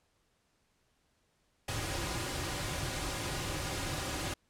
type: noise with comb filter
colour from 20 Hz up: pink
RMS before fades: -36 dBFS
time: 1.68-4.34 s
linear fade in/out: 5 ms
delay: 4.5 ms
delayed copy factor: -0.55
effects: pink hiss -74 dBFS RMS until 4.49 s + low-pass 10000 Hz 12 dB/octave